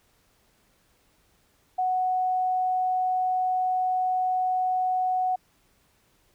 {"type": "tone", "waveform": "sine", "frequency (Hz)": 740, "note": "F#5", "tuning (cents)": 0, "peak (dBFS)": -22, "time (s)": [1.78, 5.36], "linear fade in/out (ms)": 10, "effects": ["pink hiss -65 dBFS RMS until 6.34 s"]}